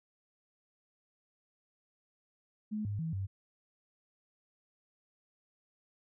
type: tone with pitch steps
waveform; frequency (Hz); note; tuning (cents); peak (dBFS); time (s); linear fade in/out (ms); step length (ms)
sine; 213 / 102.6 / 162.1 / 96.8; G#3 / G#2 / E3 / G2; +44 / -21 / -29 / -21; -33; 2.71-3.27; 20; 140
effects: none